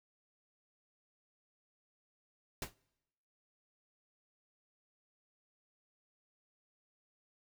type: noise with exponential decay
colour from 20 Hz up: pink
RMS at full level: -35 dBFS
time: 2.62-2.74 s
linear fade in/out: 2 ms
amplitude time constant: 25 ms
effects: noise-tail reverb RT60 1.0 s tail -26 dB re dry